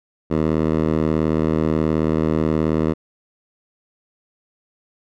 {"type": "tone with band-pass filter", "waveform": "10% pulse", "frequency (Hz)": 78.6, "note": "D#2", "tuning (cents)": 18, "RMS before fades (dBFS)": -19, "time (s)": [0.3, 2.94], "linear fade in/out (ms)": 20, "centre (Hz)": 310, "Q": 0.56, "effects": []}